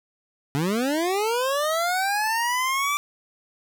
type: linear sweep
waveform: 25% pulse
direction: up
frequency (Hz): 134.5 to 1174.7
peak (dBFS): -18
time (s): 0.55-2.97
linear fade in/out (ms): 0
effects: none